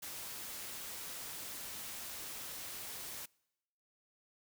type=noise; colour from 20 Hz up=white; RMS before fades=-45 dBFS; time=0.02-3.26 s; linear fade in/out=10 ms; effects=noise-tail reverb RT60 0.9 s tail -26 dB re dry